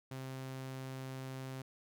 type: tone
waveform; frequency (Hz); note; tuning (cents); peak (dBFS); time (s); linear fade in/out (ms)
sawtooth; 131.8; C3; +13; -38; 0.11-1.62; 5
effects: none